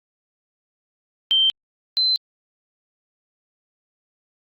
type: tone pair in turn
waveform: sine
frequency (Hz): 3129 / 4070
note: G7 / C8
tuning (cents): -4 / -49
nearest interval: perfect fourth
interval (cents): 455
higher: second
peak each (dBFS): -14 / -16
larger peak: first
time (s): 1.31-1.5 / 1.97-2.16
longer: neither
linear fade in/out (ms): 0
effects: Opus 48 kbps